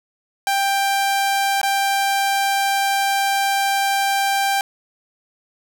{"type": "tone with dropouts", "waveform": "sawtooth", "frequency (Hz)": 789, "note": "G5", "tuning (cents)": 11, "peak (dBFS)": -13, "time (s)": [0.47, 4.61], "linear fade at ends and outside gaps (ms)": 1, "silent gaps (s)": [1.615, 1.631], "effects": []}